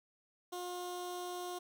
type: tone with notch filter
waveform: 15% pulse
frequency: 357.3 Hz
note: F4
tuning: 40 cents sharp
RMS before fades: -42 dBFS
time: 0.52-1.59 s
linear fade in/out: 10 ms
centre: 1700 Hz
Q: 1.2
effects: none